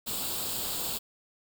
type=noise with comb filter; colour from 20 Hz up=white; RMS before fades=-33 dBFS; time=0.06-0.99 s; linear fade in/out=20 ms; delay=0.25 ms; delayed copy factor=+0.7; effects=none